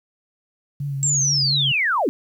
sine tone with vibrato, 139.9 Hz, C#3, 16 cents sharp, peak -23 dBFS, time 0.8-1.72 s, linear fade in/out 5 ms, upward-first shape triangle, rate 4.3 Hz, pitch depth 46 cents each way
sine linear sweep, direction down, 7620 to 218.3 Hz, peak -17 dBFS, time 1.03-2.09 s, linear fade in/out 0 ms
effects 9-bit

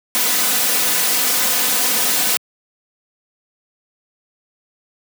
white noise with comb filter, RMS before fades -17 dBFS, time 0.15-2.37 s, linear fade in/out 0 ms, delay 4 ms, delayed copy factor +0.7, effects high-pass 150 Hz 12 dB/octave

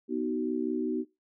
sine chord, B major, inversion none, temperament equal with one note detuned, 246.9 / 311.1 / 377.1 Hz, B3 / D#4 / F#4, 0 / 0 / +33 cents, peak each -32 dBFS, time 0.08-1.05 s, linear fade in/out 50 ms, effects noise-tail reverb RT60 0.2 s tail -18 dB re dry

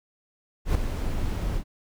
brown noise with ADSR envelope, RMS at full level -19 dBFS, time 0.65-1.64 s, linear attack 100 ms, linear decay 4 ms, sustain -8 dB, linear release 75 ms, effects none

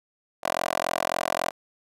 10% pulse tone with high-pass filter, 43.64 Hz, F1, 1 cent flat, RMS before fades -27 dBFS, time 0.43-1.51 s, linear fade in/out 10 ms, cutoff 680 Hz, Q 2.2, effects resampled to 32000 Hz

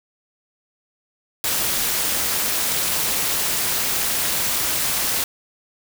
white noise with amplitude modulation, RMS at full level -19 dBFS, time 1.44-5.24 s, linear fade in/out 2 ms, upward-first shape sine, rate 275 Hz, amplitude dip 60%, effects none

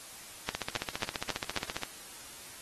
two click trains, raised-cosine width 0.2 ms, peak -15 / -12 dBFS, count 20 / 5, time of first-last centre 0.55-1.834 / 0.49-1.574 s, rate 14.8 / 3.69 Hz, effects white hiss -48 dBFS RMS until 2.61 s + AAC 32 kbps

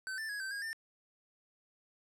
square tone with pitch steps, 1532 / 1770 / 1666 / 1552 / 1633 / 1796 Hz, G6 / A6 / G#6 / G6 / G#6 / A6, -40 / +10 / +5 / -18 / -30 / +35 cents, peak -38 dBFS, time 0.07-0.73 s, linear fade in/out 0 ms, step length 110 ms, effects low-pass 11000 Hz 12 dB/octave

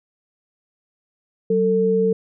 sine tone pair together, 188.2 / 447.3 Hz, F#3 / A4, +30 / +28 cents, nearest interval octave + minor third, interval 1498 cents, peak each -21 / -16 dBFS, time 1.5-2.13 s, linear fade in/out 5 ms, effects none

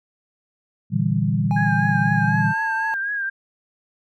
sine chord, E half-diminished seventh, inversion second, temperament equal, 116.54 / 146.83 / 164.81 / 196 Hz, Bb2 / D3 / E3 / G3, 0 / 0 / 0 / 0 cents, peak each -23 dBFS, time 0.9-2.54 s, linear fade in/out 50 ms
triangle tone with pitch glide, 824 to 888.3 Hz, G#5 to A5, -14 to +16 cents, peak -22 dBFS, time 1.51-2.94 s, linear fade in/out 0 ms, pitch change +130 cents, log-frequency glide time 2.19-2.54 s
sine tone with vibrato, 1622 Hz, G#6, 41 cents flat, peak -22 dBFS, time 1.56-3.3 s, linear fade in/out 10 ms, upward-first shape triangle, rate 4 Hz, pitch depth 64 cents each way
effects none

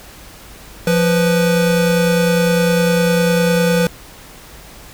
square tone pair together, 174.61 / 493.9 Hz, F3 / B4, 0 / 0 cents, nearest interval octave + tritone, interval 1800 cents, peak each -15 / -16 dBFS, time 0.87-3.87 s, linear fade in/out 2 ms, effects added 50 Hz sine -44 dBFS peak until 4.93 s + pink hiss -39 dBFS RMS until 4.93 s

